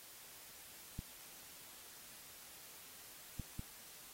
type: clicks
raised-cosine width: 5 ms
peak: -30 dBFS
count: 3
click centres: 0.991 / 3.397 / 3.594 s
effects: white hiss -56 dBFS RMS until 4.13 s + AAC 48 kbps